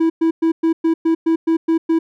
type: tone bursts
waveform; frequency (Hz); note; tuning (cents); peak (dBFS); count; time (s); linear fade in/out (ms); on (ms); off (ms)
triangle; 326.9; E4; -14; -10; 10; 0-1.99; 10; 100; 110
effects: none